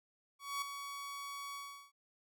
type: tone with ADSR envelope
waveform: sawtooth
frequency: 1125 Hz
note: C#6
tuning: 25 cents sharp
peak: -31 dBFS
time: 0.39-1.92 s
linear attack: 230 ms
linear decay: 3 ms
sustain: -8 dB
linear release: 370 ms
effects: none